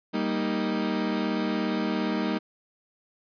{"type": "chord", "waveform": "35% pulse", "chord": "Eb major", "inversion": "first", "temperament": "equal", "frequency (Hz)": [196, 233.1, 311.1], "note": ["G3", "Bb3", "Eb4"], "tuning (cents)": [0, 0, 0], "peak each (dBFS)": -28, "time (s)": [0.13, 2.39], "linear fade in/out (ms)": 20, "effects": ["resampled to 11025 Hz"]}